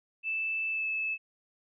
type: tone with pitch glide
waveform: sine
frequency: 2637 to 2611 Hz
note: E7 to E7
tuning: 0 to -17 cents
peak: -29 dBFS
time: 0.23-1.18 s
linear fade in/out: 50 ms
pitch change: -17 cents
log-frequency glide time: 0.7-0.87 s
effects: none